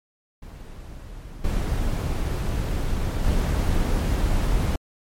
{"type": "noise with level steps", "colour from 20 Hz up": "brown", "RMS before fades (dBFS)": [-38, -24, -21], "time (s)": [0.42, 4.76], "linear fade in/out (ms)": 5, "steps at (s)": [1.44, 3.24], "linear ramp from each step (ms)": 5, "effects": ["MP3 64 kbps"]}